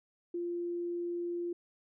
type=tone; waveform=sine; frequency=346.9 Hz; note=F4; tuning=12 cents flat; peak=-33 dBFS; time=0.34-1.53 s; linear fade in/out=5 ms; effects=none